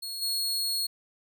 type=tone with level steps; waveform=sawtooth; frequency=4321 Hz; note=C#8; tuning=45 cents flat; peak=-31 / -24 dBFS; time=0.02-0.87 s; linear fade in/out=10 ms; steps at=0.21 s; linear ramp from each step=20 ms; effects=none